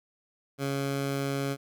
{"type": "tone", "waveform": "15% pulse", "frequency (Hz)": 138.59, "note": "C#3", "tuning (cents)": 0, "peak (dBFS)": -22, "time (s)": [0.58, 1.57], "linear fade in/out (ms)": 50, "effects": []}